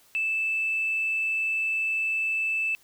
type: tone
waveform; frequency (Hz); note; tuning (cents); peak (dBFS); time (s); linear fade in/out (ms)
sine; 2634; E7; -2; -23; 0.15-2.75; 0
effects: tanh soft clip ceiling -19 dBFS + white hiss -59 dBFS RMS until 2.83 s